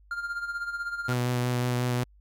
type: tone with tremolo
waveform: triangle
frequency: 1400 Hz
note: F6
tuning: 4 cents sharp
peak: -26 dBFS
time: 0.11-1.13 s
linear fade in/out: 2 ms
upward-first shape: sine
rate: 16 Hz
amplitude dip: 65%
type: tone with vibrato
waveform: sawtooth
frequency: 123.47 Hz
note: B2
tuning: in tune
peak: -21 dBFS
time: 1.08-2.04 s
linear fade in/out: 10 ms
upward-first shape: sine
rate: 5.5 Hz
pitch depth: 13 cents each way
effects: added 50 Hz sine -54 dBFS peak until 2.2 s